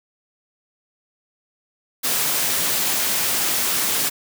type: high-pass noise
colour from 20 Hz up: white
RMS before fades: -21 dBFS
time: 2.03-4.1 s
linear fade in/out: 20 ms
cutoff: 120 Hz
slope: 12 dB/octave
effects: none